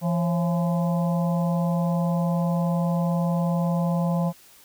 harmonic tone with a mistuned harmonic, 170 Hz, F3, 46 cents flat, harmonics 1 / 3 / 4 / 5 / 6, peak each -21 / -31 / -33 / -35 / -37 dBFS, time 0.01-4.33 s, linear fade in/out 50 ms, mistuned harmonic 3, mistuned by +91 cents, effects white hiss -52 dBFS RMS until 4.64 s

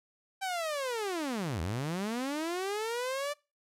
sawtooth linear two-way sweep, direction down then up, 784 to 76.1 to 592 Hz, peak -28 dBFS, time 0.41-3.34 s, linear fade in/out 20 ms, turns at 1.61 s, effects noise-tail reverb RT60 0.3 s tail -24 dB re dry + low-pass 12000 Hz 12 dB/octave

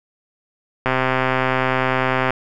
click train, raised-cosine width 0.5 ms, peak -3 dBFS, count 189, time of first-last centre 0.86-2.306 s, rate 130 Hz, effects none

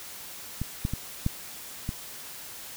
clicks, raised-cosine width 5 ms, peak -17 / -14 / -17 / -12 / -17 dBFS, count 5, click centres 0.616 / 0.851 / 0.936 / 1.264 / 1.891 s, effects white hiss -42 dBFS RMS until 2.76 s

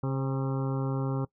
harmonic tone with a mistuned harmonic, 134.7 Hz, C#3, 49 cents flat, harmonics 1 / 2 / 3 / 4 / 6 / 7 / 8 / 9 / 10, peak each -28 / -34 / -38 / -40 / -44 / -45 / -46 / -47 / -48 dBFS, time 0.03-1.25 s, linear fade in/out 5 ms, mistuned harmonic 4, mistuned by -25 cents, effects noise-tail reverb RT60 0.1 s tail -21 dB re dry

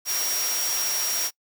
sine tone in noise, 5630 Hz, F8, 13 cents sharp, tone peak -26 dBFS, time 0.05-1.31 s, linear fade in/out 50 ms, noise white, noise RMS -28 dBFS, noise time 0.05-1.31 s, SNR -1 dB, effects noise-tail reverb RT60 0.1 s tail -24 dB re dry + high-pass 400 Hz 12 dB/octave

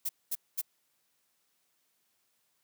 violet noise bursts, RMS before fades -32 dBFS, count 3, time 0.05-0.616 s, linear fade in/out 10 ms, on 42 ms, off 220 ms, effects white hiss -75 dBFS RMS until 2.63 s + high-pass 100 Hz 12 dB/octave

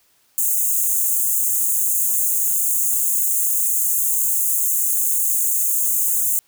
white high-pass noise, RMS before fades -19 dBFS, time 0.38-6.39 s, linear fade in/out 0 ms, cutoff 6500 Hz, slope 96 dB/octave, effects white hiss -60 dBFS RMS until 6.47 s

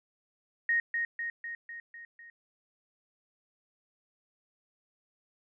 sine tone with echo, 1864.7 Hz, A#6, in tune, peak -24 dBFS, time 0.69-0.8 s, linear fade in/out 2 ms, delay 250 ms, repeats 6, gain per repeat -4 dB, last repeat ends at 2.3 s, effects none

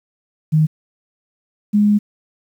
sine tone pair in turn, 155.56 / 207.6 Hz, D#3 / G#3, 0 / 0 cents, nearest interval perfect fourth, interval 500 cents, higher second, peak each -10 dBFS, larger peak neither, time 0.52-0.67 / 1.73-1.99 s, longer second, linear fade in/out 20 ms, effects 8-bit

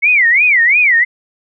sine tone with vibrato, 2142 Hz, C7, 40 cents sharp, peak -7 dBFS, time 0.02-1.05 s, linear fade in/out 20 ms, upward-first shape sine, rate 2.9 Hz, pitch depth 270 cents each way, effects none

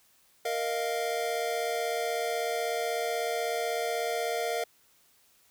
square chord, Bb suspended fourth, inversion none, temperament equal, 466.2 / 622.3 / 698.5 Hz, Bb4 / Eb5 / F5, 0 / 0 / 0 cents, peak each -33 / -36 / -33 dBFS, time 0.45-4.64 s, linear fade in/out 5 ms, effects white hiss -64 dBFS RMS until 5.5 s

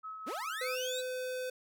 sine tone with tremolo, 1287 Hz, E6, 42 cents flat, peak -39 dBFS, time 0.03-0.76 s, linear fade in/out 20 ms, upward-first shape triangle, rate 4.8 Hz, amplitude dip 40%
30% pulse linear sweep, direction up, 179.2 to 4000 Hz, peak -35 dBFS, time 0.26-1.02 s, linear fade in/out 20 ms
square tone, 508 Hz, B4, 49 cents sharp, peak -36 dBFS, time 0.61-1.5 s, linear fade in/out 5 ms
effects none

